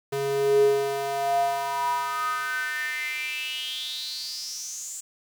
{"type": "tone with high-pass filter sweep", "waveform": "square", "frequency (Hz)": 138.59, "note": "C#3", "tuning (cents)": 0, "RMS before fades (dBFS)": -27, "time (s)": [0.12, 5.01], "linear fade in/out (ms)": 10, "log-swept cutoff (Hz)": [300, 7600], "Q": 7.9, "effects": ["8-bit"]}